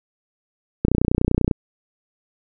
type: click train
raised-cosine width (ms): 3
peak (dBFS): -4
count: 21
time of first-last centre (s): 0.85-1.512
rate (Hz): 30.2
effects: none